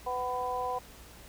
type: harmonic tone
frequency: 250 Hz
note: B3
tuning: 21 cents sharp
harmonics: 2 / 3 / 4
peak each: -36 / -34 / -34 dBFS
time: 0.06-0.79 s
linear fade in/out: 10 ms
effects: added 60 Hz sine -54 dBFS peak until 1.28 s + pink hiss -52 dBFS RMS until 1.28 s